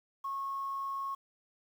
triangle tone, 1094 Hz, C#6, 23 cents flat, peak -30 dBFS, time 0.24-1.15 s, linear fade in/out 10 ms, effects tanh soft clip ceiling -32 dBFS + 10-bit

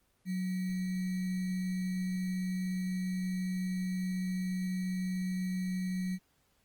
sine tone with sample-and-hold, 184.4 Hz, F#3, 6 cents flat, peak -31 dBFS, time 0.25-6.19 s, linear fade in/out 50 ms, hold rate 2100 Hz, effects pink hiss -72 dBFS RMS until 6.64 s + Opus 24 kbps

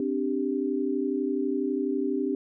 sine chord, C suspended second, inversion none, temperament equal, 261.6 / 293.7 / 392 Hz, C4 / D4 / G4, 0 / 0 / 0 cents, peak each -29 dBFS, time 0-2.35 s, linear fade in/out 2 ms, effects none

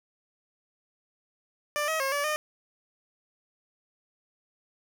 15% pulse tone with pitch steps, 592 / 636 / 540 / 575 / 609 Hz, D5 / D#5 / C#5 / D5 / D#5, +14 / +38 / -45 / -37 / -37 cents, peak -20 dBFS, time 1.76-2.36 s, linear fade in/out 0 ms, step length 120 ms, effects none

